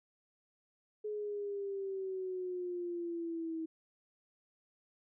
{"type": "exponential sweep", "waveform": "sine", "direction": "down", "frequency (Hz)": [424.7, 320.7], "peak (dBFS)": -36, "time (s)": [1.04, 3.66], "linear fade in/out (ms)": 10, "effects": []}